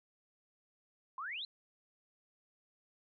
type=exponential sweep; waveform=sine; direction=up; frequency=1000 to 4206 Hz; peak=-39 dBFS; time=1.18-1.45 s; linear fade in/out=2 ms; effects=none